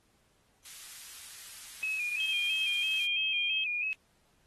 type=high-pass noise; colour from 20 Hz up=white; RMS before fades=-47 dBFS; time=0.65-3.06 s; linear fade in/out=5 ms; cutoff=1500 Hz; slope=12 dB/octave
type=tone with vibrato; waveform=sine; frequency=2500 Hz; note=D#7; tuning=8 cents sharp; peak=-30 dBFS; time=1.83-3.93 s; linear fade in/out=0 ms; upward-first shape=square; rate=3 Hz; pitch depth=47 cents each way
type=tone; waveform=sine; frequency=3190 Hz; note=G7; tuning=30 cents sharp; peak=-31 dBFS; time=2.2-3.64 s; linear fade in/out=2 ms
effects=pink hiss -70 dBFS RMS until 4.46 s + AAC 32 kbps